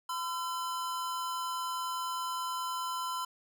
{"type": "tone pair together", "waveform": "square", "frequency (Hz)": [1015, 1354.9], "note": ["B5", "E6"], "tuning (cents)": [47, 47], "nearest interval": "perfect fourth", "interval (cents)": 500, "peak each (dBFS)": [-35, -40], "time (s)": [0.09, 3.25], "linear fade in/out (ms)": 5, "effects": []}